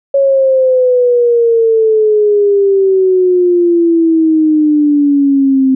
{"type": "exponential sweep", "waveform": "sine", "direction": "down", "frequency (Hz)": [555, 261.6], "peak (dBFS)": -6, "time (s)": [0.14, 5.75], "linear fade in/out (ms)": 5, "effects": []}